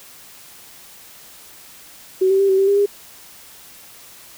sine tone with pitch steps, 376.4 / 386.8 / 394 / 382.4 / 389.4 / 401 / 405.5 Hz, F#4 / G4 / G4 / G4 / G4 / G4 / G#4, +30 / -23 / +9 / -43 / -12 / +39 / -41 cents, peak -12 dBFS, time 2.21-2.861 s, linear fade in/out 10 ms, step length 93 ms, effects white hiss -43 dBFS RMS until 4.37 s

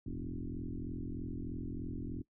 sine tone with frequency modulation, 124.2 Hz, B2, 10 cents sharp, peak -37 dBFS, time 0.06-2.22 s, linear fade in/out 5 ms, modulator 43.2 Hz, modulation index 4.6, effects noise-tail reverb RT60 0.1 s tail -19 dB re dry

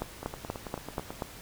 two click trains, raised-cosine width 1 ms, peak -23 / -17 dBFS, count 9 / 6, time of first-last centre 0.23-1.105 / 0.02-1.222 s, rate 9.14 / 4.16 Hz, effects pink hiss -47 dBFS RMS until 1.41 s

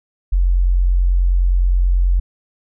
sine tone, 44.73 Hz, F1, 42 cents sharp, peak -11 dBFS, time 0.32-2.2 s, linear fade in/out 10 ms, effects none

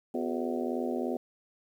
harmonic tone with a mistuned harmonic, 82.9 Hz, E2, 10 cents sharp, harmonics 3 / 4 / 5 / 6 / 7 / 8 / 9, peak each -33 / -35 / -37 / -39 / -40 / -41 / -42 dBFS, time 0.14-1.17 s, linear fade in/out 5 ms, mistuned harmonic 4, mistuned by +130 cents, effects 10-bit

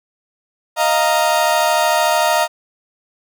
35% pulse chord, Eb suspended second, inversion none, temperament equal with one note detuned, 622.3 / 695.6 / 932.3 Hz, Eb5 / F5 / Bb5, 0 / -7 / 0 cents, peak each -16 dBFS, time 0.76-2.48 s, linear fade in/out 50 ms, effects none

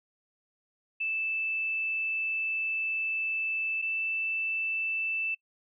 sine tone pair in turn, 2637 / 2648 Hz, E7 / E7, 0 / +7 cents, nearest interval unison, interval 7 cents, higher second, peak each -28 dBFS, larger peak neither, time 1-3.82 / 3.82-5.35 s, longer first, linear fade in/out 10 ms, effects noise-tail reverb RT60 0.1 s tail -24 dB re dry

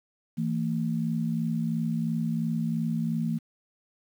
sine tone pair together, 163.49 / 226.4 Hz, E3 / A3, -14 / +50 cents, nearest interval tritone, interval 564 cents, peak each -28 dBFS, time 0.37-3.39 s, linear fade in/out 20 ms, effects 9-bit

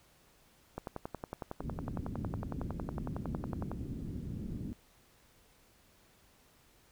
click train, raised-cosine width 1 ms, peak -24 dBFS, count 33, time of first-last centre 0.78-3.716 s, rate 10.9 Hz
white low-pass noise, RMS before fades -40 dBFS, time 1.6-4.73 s, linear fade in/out 0 ms, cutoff 260 Hz, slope 24 dB/octave
effects pink hiss -65 dBFS RMS until 6.91 s

